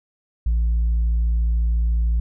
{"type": "tone", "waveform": "sine", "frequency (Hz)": 57, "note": "A#1", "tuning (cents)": -38, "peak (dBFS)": -14, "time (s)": [0.46, 2.2], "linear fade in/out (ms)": 5, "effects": ["tanh soft clip ceiling -15 dBFS"]}